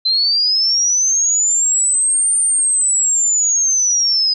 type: linear two-way sweep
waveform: sine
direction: up then down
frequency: 4052 to 9010 to 4968 Hz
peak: -12 dBFS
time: 0.05-4.34 s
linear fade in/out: 10 ms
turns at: 2.37 s
effects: none